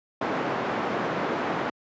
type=band-pass noise; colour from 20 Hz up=pink; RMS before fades=-28 dBFS; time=0.21-1.7 s; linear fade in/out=5 ms; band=240 to 1500 Hz; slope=12 dB/octave; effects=high-pass 100 Hz 12 dB/octave + resampled to 16000 Hz